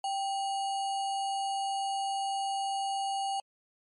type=tone with sample-and-hold; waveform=sine; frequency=784 Hz; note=G5; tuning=in tune; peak=-29 dBFS; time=0.04-3.4 s; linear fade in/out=2 ms; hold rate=3675 Hz; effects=MP3 48 kbps